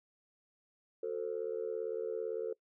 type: tone with amplitude modulation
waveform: sine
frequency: 447.4 Hz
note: A4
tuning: 29 cents sharp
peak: -29 dBFS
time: 1.03-2.53 s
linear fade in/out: 5 ms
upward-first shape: sine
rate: 77.8 Hz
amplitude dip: 95%
effects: noise-tail reverb RT60 0.1 s tail -22 dB re dry + tanh soft clip ceiling -27 dBFS